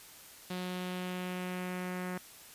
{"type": "tone with low-pass filter sweep", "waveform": "sawtooth", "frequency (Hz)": 181.8, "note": "F#3", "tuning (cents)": -30, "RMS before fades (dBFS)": -38, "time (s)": [0.5, 2.18], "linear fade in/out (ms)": 5, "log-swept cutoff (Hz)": [4000, 1900], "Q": 2, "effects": ["white hiss -53 dBFS RMS until 2.54 s", "resampled to 32000 Hz"]}